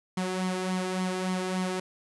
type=tone with flanger; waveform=sawtooth; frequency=185 Hz; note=F#3; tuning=in tune; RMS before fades=-30 dBFS; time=0.17-1.8 s; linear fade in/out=5 ms; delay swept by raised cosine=0.93 to 2.53 ms; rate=3.5 Hz; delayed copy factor=+0.55; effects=resampled to 24000 Hz + 10-bit